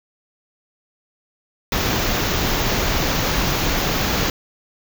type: band-stop noise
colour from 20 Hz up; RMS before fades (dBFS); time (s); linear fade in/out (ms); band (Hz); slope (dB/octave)
pink; -20; 1.72-4.3; 2; 7000 to 13000; 96
effects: none